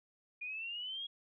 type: exponential sweep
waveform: sine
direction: up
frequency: 2425 to 3322 Hz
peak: -39 dBFS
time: 0.41-1.07 s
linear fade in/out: 10 ms
effects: none